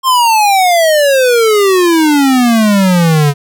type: exponential sweep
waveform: square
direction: down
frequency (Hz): 1070 to 140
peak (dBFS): -7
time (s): 0.03-3.34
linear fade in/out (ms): 50
effects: none